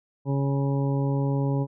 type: harmonic tone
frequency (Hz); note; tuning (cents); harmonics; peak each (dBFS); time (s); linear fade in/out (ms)
138.59; C#3; 0; 1 / 2 / 3 / 4 / 6 / 7; -23 / -29 / -33 / -35 / -39 / -40; 0.25-1.67; 50
effects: none